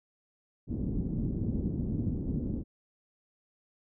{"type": "low-pass noise", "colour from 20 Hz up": "white", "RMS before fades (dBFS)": -32, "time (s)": [0.67, 2.64], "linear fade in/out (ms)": 50, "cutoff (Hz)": 270, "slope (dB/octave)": 24, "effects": []}